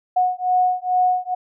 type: beating tone pair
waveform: sine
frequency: 730 / 732.3 Hz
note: F#5 / F#5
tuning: -24 / -18 cents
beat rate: 2.3 Hz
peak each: -19 / -19 dBFS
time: 0.16-1.35 s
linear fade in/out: 10 ms
effects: none